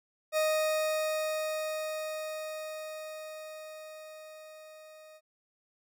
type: tone with level ramp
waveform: 40% pulse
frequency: 622.3 Hz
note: D#5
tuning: in tune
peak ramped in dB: -24 to -50 dBFS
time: 0.32-5.21 s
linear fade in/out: 50 ms
effects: none